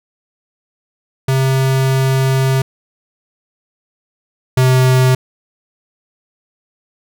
square tone pair in turn, 132.9 / 129.12 Hz, C3 / C3, +27 / -23 cents, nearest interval unison, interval 50 cents, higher first, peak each -12 / -9 dBFS, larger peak second, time 1.28-2.62 / 4.57-5.15 s, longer first, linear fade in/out 5 ms, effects none

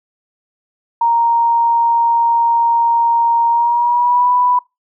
sine tone with pitch glide, 932.3 to 987.7 Hz, A#5 to B5, 0 to 0 cents, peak -10 dBFS, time 1.01-4.59 s, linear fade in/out 5 ms, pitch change +100 cents, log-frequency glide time 3.49-4.31 s, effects noise-tail reverb RT60 0.2 s tail -22 dB re dry

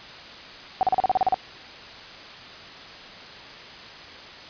sine tone bursts, 754 Hz, F#5, 32 cents sharp, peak -16 dBFS, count 10, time 0.81-1.343 s, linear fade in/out 0 ms, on 20 ms, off 37 ms, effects white hiss -41 dBFS RMS until 4.49 s + resampled to 11025 Hz

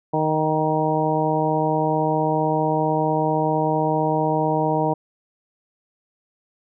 harmonic tone with a mistuned harmonic, 155.56 Hz, D#3, in tune, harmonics 1 / 2 / 3 / 4 / 5 / 6, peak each -25 / -25 / -25 / -25 / -25 / -25 dBFS, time 0.13-4.94 s, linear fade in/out 10 ms, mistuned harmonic 6, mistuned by +20 cents, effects none

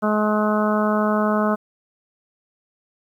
harmonic tone, 212.1 Hz, G#3, 37 cents sharp, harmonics 1 / 2 / 3 / 4 / 5 / 6 / 7, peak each -20 / -26 / -23 / -30 / -27 / -26 / -31 dBFS, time 0.02-1.56 s, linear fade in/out 20 ms, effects 9-bit

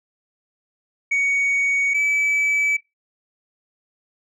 sine tone pair in turn, 2239 / 2298 Hz, C#7 / D7, +17 / -38 cents, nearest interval unison, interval 45 cents, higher second, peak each -14 dBFS, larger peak neither, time 1.11-1.94 / 1.94-2.77 s, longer neither, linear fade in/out 10 ms, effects noise-tail reverb RT60 0.2 s tail -20 dB re dry + tanh soft clip ceiling -16 dBFS

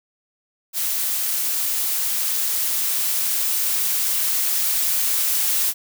blue noise with level ramp, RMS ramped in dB -23 to -20 dBFS, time 0.73-5.74 s, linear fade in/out 50 ms, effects none

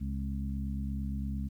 harmonic tone with a mistuned harmonic, 68.7 Hz, C#2, 15 cents flat, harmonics 1 / 2 / 3 / 4, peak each -34 / -40 / -37 / -46 dBFS, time 0-1.49 s, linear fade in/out 20 ms, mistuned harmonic 4, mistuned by -36 cents, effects 11-bit

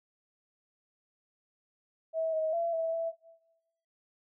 sine tone with pitch steps, 647 / 633 / 676 / 654 / 661 Hz, E5 / D#5 / E5 / E5 / E5, -32 / +30 / +43 / -14 / +5 cents, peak -28 dBFS, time 2.13-3.13 s, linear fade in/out 50 ms, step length 200 ms, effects noise-tail reverb RT60 1.0 s tail -19 dB re dry

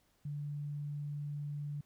sine tone, 145.9 Hz, D3, 11 cents flat, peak -37 dBFS, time 0.25-1.81 s, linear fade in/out 5 ms, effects pink hiss -73 dBFS RMS until 1.85 s

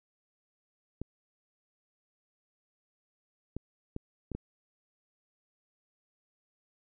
clicks, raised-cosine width 3 ms, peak -23 dBFS, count 5, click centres 1.016 / 3.566 / 3.964 / 4.317 / 4.35 s, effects none

